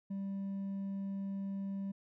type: tone with hard clipping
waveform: sine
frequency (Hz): 196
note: G3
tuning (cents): 0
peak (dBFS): -37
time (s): 0.1-1.92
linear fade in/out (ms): 10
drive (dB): 2
effects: none